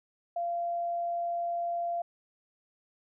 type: tone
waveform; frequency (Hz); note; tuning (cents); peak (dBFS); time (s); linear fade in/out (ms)
sine; 689; F5; -24; -29; 0.36-2.02; 5
effects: none